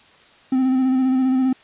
triangle tone with vibrato, 259.9 Hz, C4, 11 cents flat, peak -13 dBFS, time 0.52-1.53 s, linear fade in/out 5 ms, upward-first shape square, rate 15 Hz, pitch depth 22 cents each way, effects white hiss -50 dBFS RMS until 1.63 s + resampled to 8000 Hz

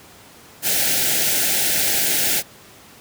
white band-stop noise, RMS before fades -19 dBFS, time 0.62-2.43 s, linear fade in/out 50 ms, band 870 to 1400 Hz, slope 96 dB/octave, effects pink hiss -45 dBFS RMS until 3 s + high-pass 100 Hz 12 dB/octave

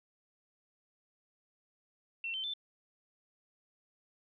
sine tone with pitch steps, 2708 / 3093 / 3532 Hz, E7 / G7 / A7, +46 / -24 / +6 cents, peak -35 dBFS, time 2.24-2.537 s, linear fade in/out 2 ms, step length 99 ms, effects none

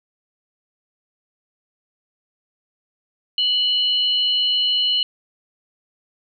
sine tone pair together, 2960 / 4186 Hz, F#7 / C8, 0 / 0 cents, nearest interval tritone, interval 600 cents, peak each -17 / -23 dBFS, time 3.38-5.03 s, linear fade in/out 2 ms, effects none

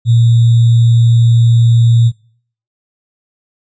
sine tone with sample-and-hold, 116.54 Hz, A#2, in tune, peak -5 dBFS, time 0.05-2.12 s, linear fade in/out 50 ms, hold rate 3675 Hz, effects noise-tail reverb RT60 0.6 s tail -25 dB re dry + resampled to 16000 Hz

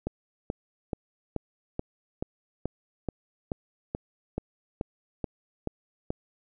click train, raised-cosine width 2 ms, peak -16 dBFS, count 15, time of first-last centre 0.07-6.104 s, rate 2.32 Hz, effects none

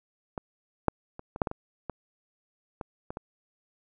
clicks, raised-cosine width 1 ms, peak -19 / -7 / -26 / -23 / -8 / -15 / -21 / -19 / -21 / -22 / -21 dBFS, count 11, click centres 0.378 / 0.883 / 1.194 / 1.361 / 1.418 / 1.472 / 1.514 / 1.897 / 2.812 / 3.105 / 3.171 s, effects none

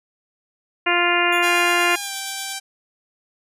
harmonic tone, 349.2 Hz, F4, in tune, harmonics 1 / 2 / 3 / 4 / 5 / 6 / 7 / 8, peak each -24 / -24 / -24 / -24 / -24 / -24 / -24 / -24 dBFS, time 0.86-1.96 s, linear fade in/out 10 ms
5% pulse tone with tremolo, 3435 Hz, A7, 42 cents flat, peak -24 dBFS, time 1.32-2.53 s, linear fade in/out 5 ms, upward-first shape sine, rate 8.5 Hz, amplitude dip 70%
5% pulse tone with pitch glide, 814 to 781.3 Hz, G#5 to G5, -35 to -6 cents, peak -15 dBFS, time 1.42-2.6 s, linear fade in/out 20 ms, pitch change -71 cents, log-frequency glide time 1.97-2.14 s
effects resampled to 32000 Hz

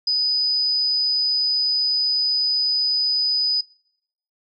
sine tone, 4984 Hz, D#8, 2 cents sharp, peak -17 dBFS, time 0.07-3.61 s, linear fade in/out 5 ms, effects noise-tail reverb RT60 0.8 s tail -26 dB re dry

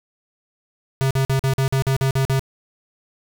square tone bursts, 134.1 Hz, C3, 43 cents sharp, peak -17 dBFS, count 10, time 1.01-2.394 s, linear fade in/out 0 ms, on 97 ms, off 46 ms, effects none

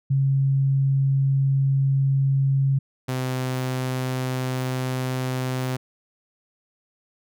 sine / sawtooth tone pair in turn, 136.4 / 128.71 Hz, C#3 / C3, -28 / -28 cents, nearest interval minor second, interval 100 cents, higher first, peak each -17 / -20 dBFS, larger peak first, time 0.1-2.79 / 3.08-5.77 s, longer neither, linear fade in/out 10 ms, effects none

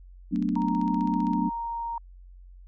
sine chord, B minor seventh, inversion second, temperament equal, 185 / 220 / 246.9 / 293.7 Hz, F#3 / A3 / B3 / D4, 0 / 0 / 0 / 0 cents, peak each -29 dBFS, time 0.31-1.5 s, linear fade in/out 20 ms
click train, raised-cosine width 0.2 ms, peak -30 dBFS, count 16, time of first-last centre 0.36-1.334 s, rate 15.4 Hz
sine tone, 931 Hz, A#5, 2 cents flat, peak -29 dBFS, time 0.56-1.98 s, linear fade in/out 2 ms
effects added 45 Hz sine -45 dBFS peak until 2.67 s

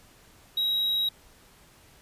triangle tone, 3833 Hz, A#7, 47 cents sharp, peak -22 dBFS, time 0.57-1.09 s, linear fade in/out 5 ms, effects pink hiss -56 dBFS RMS until 2.01 s + resampled to 32000 Hz

